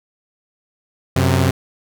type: tone pair together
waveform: sawtooth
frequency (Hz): 91.99 / 131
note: F#2 / C3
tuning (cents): -10 / +2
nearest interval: tritone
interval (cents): 612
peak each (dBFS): -12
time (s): 1.16-1.51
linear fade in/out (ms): 5
effects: none